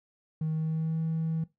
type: tone with pitch glide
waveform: triangle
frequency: 157.6 to 161.47 Hz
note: D#3 to E3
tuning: +23 to -35 cents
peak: -24 dBFS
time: 0.41-1.44 s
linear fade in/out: 5 ms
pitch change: +42 cents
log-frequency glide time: 0.52-1 s
effects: noise-tail reverb RT60 0.2 s tail -21 dB re dry + tanh soft clip ceiling -23 dBFS